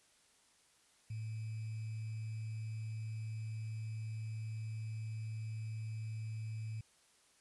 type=tone with sample-and-hold; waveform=sine; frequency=110 Hz; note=A2; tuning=in tune; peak=-39 dBFS; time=1.1-6.81 s; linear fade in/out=5 ms; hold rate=2450 Hz; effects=white hiss -69 dBFS RMS until 7.4 s + resampled to 24000 Hz